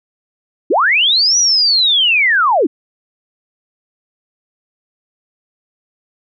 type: linear two-way sweep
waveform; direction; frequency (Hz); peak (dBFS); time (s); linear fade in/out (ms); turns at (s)
sine; up then down; 246.9 to 5920 to 246.9; -9; 0.7-2.67; 10; 1.38
effects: none